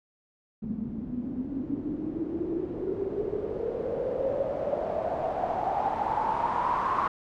white noise with low-pass filter sweep, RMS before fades -30 dBFS, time 0.62-7.08 s, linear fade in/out 5 ms, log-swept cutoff 210 to 1100 Hz, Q 8.5, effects none

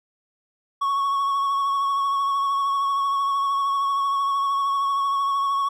triangle tone with vibrato, 1108.7 Hz, C#6, in tune, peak -18 dBFS, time 0.81-5.69 s, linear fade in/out 10 ms, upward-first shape sine, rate 13 Hz, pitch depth 21 cents each way, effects none

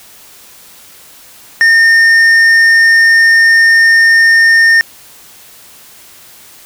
sine tone with tanh clipping, 1823 Hz, A#6, 39 cents flat, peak -5 dBFS, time 1.61-4.81 s, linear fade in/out 0 ms, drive 7 dB, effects white hiss -38 dBFS RMS until 6.65 s

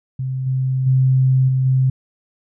sine tone with level steps, 130.81 Hz, C3, in tune, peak -20 / -16 / -11 / -14 / -12 dBFS, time 0.19-1.9 s, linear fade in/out 5 ms, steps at 0.46 / 0.86 / 1.48 / 1.65 s, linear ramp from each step 10 ms, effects none

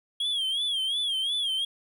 triangle tone with vibrato, 3276 Hz, G#7, 24 cents flat, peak -24 dBFS, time 0.2-1.65 s, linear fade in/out 5 ms, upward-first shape sine, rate 2.8 Hz, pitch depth 110 cents each way, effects none

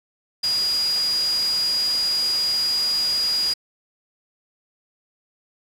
sine tone in noise, 4875 Hz, D#8, 36 cents flat, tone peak -19 dBFS, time 0.43-3.54 s, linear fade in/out 10 ms, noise white, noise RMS -31 dBFS, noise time 0.43-3.54 s, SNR +9 dB, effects low-pass 11000 Hz 12 dB/octave

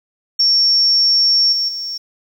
sine tone with level steps, 5480 Hz, F8, 34 cents flat, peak -10 / -15 / -22 dBFS, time 0.39-1.98 s, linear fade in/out 10 ms, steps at 1.52 / 1.68 s, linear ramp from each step 10 ms, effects 7-bit

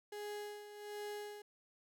35% pulse tone with tremolo, 415.3 Hz, G#4, in tune, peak -40 dBFS, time 0.12-1.42 s, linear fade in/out 5 ms, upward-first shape sine, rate 1.3 Hz, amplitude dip 65%, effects none

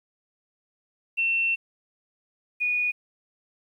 sine tone pair in turn, 2700 / 2461 Hz, E7 / D#7, +41 / -20 cents, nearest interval major second, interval 161 cents, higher first, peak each -21 / -22 dBFS, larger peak first, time 1.17-1.56 / 2.6-2.92 s, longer first, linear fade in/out 20 ms, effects 10-bit

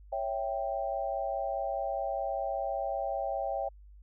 sine chord, C# diminished, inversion none, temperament equal, 554.4 / 659.3 / 784 Hz, C#5 / E5 / G5, 0 / 0 / 0 cents, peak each -35 / -35 / -34 dBFS, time 0.12-3.69 s, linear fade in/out 10 ms, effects added 50 Hz sine -50 dBFS peak until 4.02 s

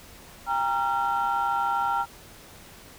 sine tone cluster, 799 / 932 / 1371 Hz, G5 / A#5 / F6, +33 / -1 / -32 cents, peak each -26 dBFS, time 0.46-2.06 s, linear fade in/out 50 ms, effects tanh soft clip ceiling -17 dBFS + pink hiss -48 dBFS RMS until 2.98 s

